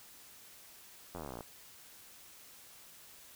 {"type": "slowing click train", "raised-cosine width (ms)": 1, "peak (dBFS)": -29, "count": 19, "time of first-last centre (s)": [1.15, 1.408], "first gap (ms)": 11, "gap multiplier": 1.03, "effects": ["white hiss -56 dBFS RMS until 3.35 s"]}